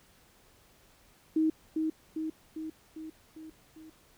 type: tone with echo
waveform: sine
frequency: 315.9 Hz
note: D#4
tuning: 26 cents sharp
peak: -23 dBFS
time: 1.36-1.5 s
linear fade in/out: 5 ms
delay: 400 ms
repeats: 6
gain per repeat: -4 dB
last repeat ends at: 3.9 s
effects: pink hiss -62 dBFS RMS until 4.17 s